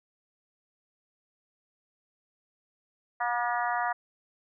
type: harmonic tone with a mistuned harmonic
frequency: 240 Hz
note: B3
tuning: 49 cents flat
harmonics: 3 / 4 / 5 / 6 / 7 / 8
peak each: -30 / -32 / -34 / -36 / -37 / -38 dBFS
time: 3.2-3.93 s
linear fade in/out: 10 ms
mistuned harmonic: 7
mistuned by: +22 cents
effects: none